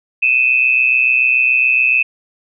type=tone pair together; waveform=sine; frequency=2510 / 2637 Hz; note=D#7 / E7; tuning=+15 / 0 cents; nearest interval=minor second; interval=85 cents; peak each=-13 dBFS; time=0.22-2.03 s; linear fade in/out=10 ms; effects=none